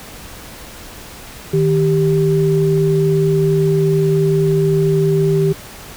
sine tone pair together, 155.56 / 392 Hz, D#3 / G4, 0 / 0 cents, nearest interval octave + major third, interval 1600 cents, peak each -14 dBFS, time 1.53-5.53 s, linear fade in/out 10 ms, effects pink hiss -35 dBFS RMS until 5.96 s

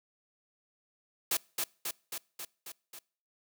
white noise with echo, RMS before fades -29 dBFS, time 1.31-1.37 s, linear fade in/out 5 ms, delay 270 ms, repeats 6, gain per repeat -3 dB, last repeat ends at 2.99 s, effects noise-tail reverb RT60 0.5 s tail -26 dB re dry + high-pass 200 Hz 12 dB/octave

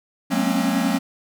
square tone cluster, 184.1 / 213.2 / 236.4 / 264.4 / 275 Hz, F#3 / G#3 / A#3 / C4 / C#4, -8 / +46 / +24 / +18 / -14 cents, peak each -26 dBFS, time 0.3-0.99 s, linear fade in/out 20 ms, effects none

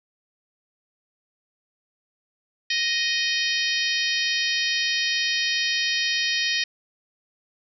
harmonic tone, 622.3 Hz, D#5, in tune, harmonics 3 / 4 / 5 / 6 / 7 / 8 / 9, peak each -27 / -28 / -29 / -30 / -30 / -31 / -32 dBFS, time 2.7-6.64 s, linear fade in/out 5 ms, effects none

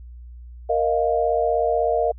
sine chord, Bb suspended fourth, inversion none, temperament equal, 466.2 / 622.3 / 698.5 Hz, Bb4 / Eb5 / F5, 0 / 0 / 0 cents, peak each -22 dBFS, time 0.69-2.12 s, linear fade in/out 10 ms, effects added 60 Hz sine -37 dBFS peak until 2.18 s

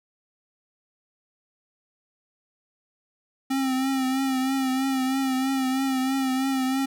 square tone with vibrato, 264.4 Hz, C4, 18 cents sharp, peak -23 dBFS, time 3.5-6.86 s, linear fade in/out 10 ms, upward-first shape triangle, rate 3.1 Hz, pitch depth 47 cents each way, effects none

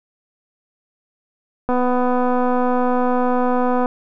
click train, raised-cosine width 1 ms, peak -7 dBFS, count 541, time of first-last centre 1.69-3.859 s, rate 249 Hz, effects none

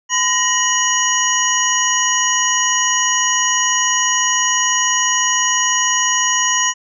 sine tone cluster, 1014 / 1881 / 2947 / 5800 / 6700 Hz, B5 / A#6 / F#7 / F#8 / G#8, +45 / +15 / -8 / -35 / +14 cents, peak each -20 dBFS, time 0.09-6.74 s, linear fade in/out 50 ms, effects none

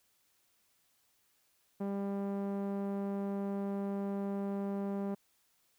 sawtooth tone with low-pass filter, 198.7 Hz, G3, 24 cents sharp, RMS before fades -36 dBFS, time 1.8-5.15 s, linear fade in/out 10 ms, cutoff 770 Hz, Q 0.79, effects white hiss -73 dBFS RMS until 5.78 s

